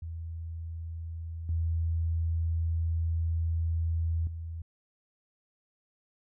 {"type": "tone with level steps", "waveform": "sine", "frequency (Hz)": 82.41, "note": "E2", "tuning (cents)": 0, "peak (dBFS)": [-35, -26, -35], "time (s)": [0.02, 4.62], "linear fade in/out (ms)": 5, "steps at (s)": [1.49, 4.27], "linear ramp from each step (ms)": 2, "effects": []}